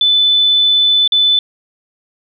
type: tone with dropouts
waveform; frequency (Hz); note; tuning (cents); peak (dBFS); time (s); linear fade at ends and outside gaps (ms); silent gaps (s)
sine; 3504; A7; -8; -8; 0.01-1.39; 2; 1.077-1.121
effects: none